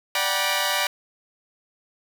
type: chord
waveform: 10% pulse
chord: G major seventh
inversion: second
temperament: equal with one note detuned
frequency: 587.3 / 740 / 784 / 966.3 Hz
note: D5 / F#5 / G5 / B5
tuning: 0 / 0 / 0 / -38 cents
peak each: -18 / -20 / -21 / -17 dBFS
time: 0.15-0.87 s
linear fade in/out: 2 ms
effects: none